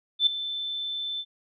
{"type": "tone with ADSR envelope", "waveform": "sine", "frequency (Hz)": 3532, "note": "A7", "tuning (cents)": 6, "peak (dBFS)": -15, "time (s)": [0.19, 1.25], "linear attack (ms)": 77, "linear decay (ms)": 5, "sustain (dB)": -14, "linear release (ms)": 54, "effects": []}